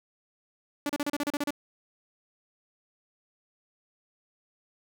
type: tone bursts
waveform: sawtooth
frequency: 289.9 Hz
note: D4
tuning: 22 cents flat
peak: -23 dBFS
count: 10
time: 0.86-1.506 s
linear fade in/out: 2 ms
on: 34 ms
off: 34 ms
effects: none